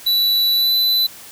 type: tone with pitch glide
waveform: square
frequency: 3951 to 3997 Hz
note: B7 to B7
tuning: 0 to +20 cents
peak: -14 dBFS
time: 0.06-1.07 s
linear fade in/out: 10 ms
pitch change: +20 cents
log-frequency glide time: 0.54-0.74 s
effects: white hiss -39 dBFS RMS until 1.31 s